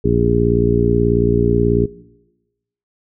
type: harmonic tone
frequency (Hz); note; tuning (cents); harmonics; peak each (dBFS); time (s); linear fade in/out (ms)
58.4; A#1; +4; 1 / 2 / 3 / 4 / 5 / 6 / 7; -21 / -19 / -20 / -21 / -22 / -22 / -18; 0.04-1.86; 10
effects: noise-tail reverb RT60 1.0 s tail -20 dB re dry